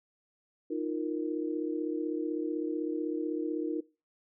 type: chord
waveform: sine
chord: Eb suspended second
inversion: none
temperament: equal with one note detuned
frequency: 311.1 / 347 / 466.2 Hz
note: Eb4 / F4 / Bb4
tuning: 0 / -11 / 0 cents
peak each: -33 / -35 / -37 dBFS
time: 0.7-3.81 s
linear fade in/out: 10 ms
effects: noise-tail reverb RT60 0.3 s tail -20 dB re dry